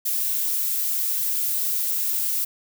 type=noise; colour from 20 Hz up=violet; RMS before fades=-24 dBFS; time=0.05-2.45 s; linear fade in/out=10 ms; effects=none